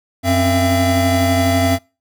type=tone cluster; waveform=square; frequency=91.6 / 262.8 / 676 Hz; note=F#2 / C4 / E5; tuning=-17 / +8 / +43 cents; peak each=-18 dBFS; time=0.23-1.79 s; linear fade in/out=50 ms; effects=noise-tail reverb RT60 0.3 s tail -25 dB re dry